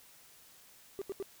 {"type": "tone bursts", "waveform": "triangle", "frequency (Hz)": 392, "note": "G4", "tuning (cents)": 0, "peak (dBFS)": -32, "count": 3, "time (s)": [0.99, 1.226], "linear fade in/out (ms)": 0, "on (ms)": 26, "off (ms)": 79, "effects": ["tanh soft clip ceiling -29 dBFS", "white hiss -59 dBFS RMS until 1.4 s"]}